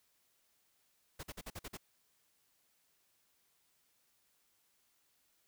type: noise bursts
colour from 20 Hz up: pink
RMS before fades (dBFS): -45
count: 7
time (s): 1.19-1.773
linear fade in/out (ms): 10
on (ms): 43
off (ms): 47
effects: white hiss -75 dBFS RMS until 5.47 s